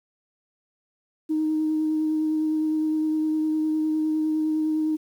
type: tone with vibrato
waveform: sine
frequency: 311.2 Hz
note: D#4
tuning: in tune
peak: -20 dBFS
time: 1.29-4.97 s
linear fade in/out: 20 ms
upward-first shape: triangle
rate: 9.8 Hz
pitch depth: 15 cents each way
effects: tanh soft clip ceiling -16 dBFS + 9-bit